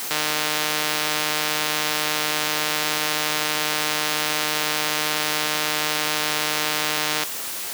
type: click train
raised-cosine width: 0.2 ms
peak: -5 dBFS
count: 1084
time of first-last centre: 0.11-7.235 s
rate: 152 Hz
effects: white hiss -30 dBFS RMS until 7.73 s + high-pass 200 Hz 12 dB/octave